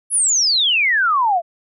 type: exponential sweep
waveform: sine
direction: down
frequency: 10990 to 650 Hz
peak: -13 dBFS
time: 0.1-1.42 s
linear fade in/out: 50 ms
effects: none